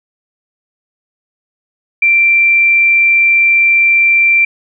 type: tone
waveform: sine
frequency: 2355 Hz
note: D7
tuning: 4 cents sharp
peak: -6 dBFS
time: 2.02-4.45 s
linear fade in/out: 5 ms
effects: none